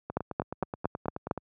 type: two click trains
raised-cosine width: 1 ms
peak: -13 / -20 dBFS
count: 6 / 13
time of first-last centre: 0.17-1.312 / 0.1-1.377 s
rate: 4.38 / 9.4 Hz
effects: high-pass 80 Hz 12 dB/octave

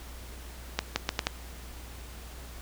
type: accelerating click train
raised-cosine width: 0.2 ms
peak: -8 dBFS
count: 5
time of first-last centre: 0.79-1.269 s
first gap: 170 ms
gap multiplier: 0.77
effects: added 60 Hz sine -43 dBFS peak until 2.61 s + pink hiss -48 dBFS RMS until 2.61 s

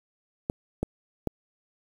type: clicks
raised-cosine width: 2 ms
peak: -13 dBFS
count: 3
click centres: 0.499 / 0.83 / 1.273 s
effects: 7-bit

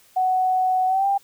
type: tone with pitch glide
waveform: sine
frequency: 744 to 792.8 Hz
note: F#5 to G5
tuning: +9 to +19 cents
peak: -17 dBFS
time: 0.16-1.18 s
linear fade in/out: 10 ms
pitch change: +110 cents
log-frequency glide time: 0.87-1.07 s
effects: white hiss -55 dBFS RMS until 1.23 s

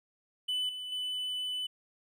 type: tone with level steps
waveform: triangle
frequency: 2998 Hz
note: F#7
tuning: 22 cents sharp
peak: -28 / -36 / -31 dBFS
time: 0.48-1.67 s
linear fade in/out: 10 ms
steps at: 0.69 / 0.92 s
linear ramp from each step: 2 ms
effects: none

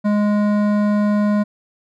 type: tone with hard clipping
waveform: sine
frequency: 207.7 Hz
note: G#3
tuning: in tune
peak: -16 dBFS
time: 0.04-1.44 s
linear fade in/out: 20 ms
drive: 13 dB
effects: none

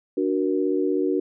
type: chord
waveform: sine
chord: D augmented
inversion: none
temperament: equal with one note detuned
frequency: 293.7 / 370 / 470.8 Hz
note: D4 / F#4 / A#4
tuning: 0 / 0 / +17 cents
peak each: -24 / -23 / -27 dBFS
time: 0.17-1.2 s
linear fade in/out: 5 ms
effects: none

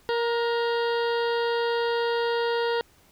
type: harmonic tone with a mistuned harmonic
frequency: 468.2 Hz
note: A#4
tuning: 8 cents sharp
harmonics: 1 / 2 / 3 / 4 / 6 / 7 / 8 / 9 / 10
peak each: -24 / -30 / -34 / -36 / -40 / -41 / -42 / -43 / -44 dBFS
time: 0.09-2.81 s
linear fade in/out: 0 ms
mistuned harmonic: 3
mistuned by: +27 cents
effects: pink hiss -59 dBFS RMS until 3.11 s

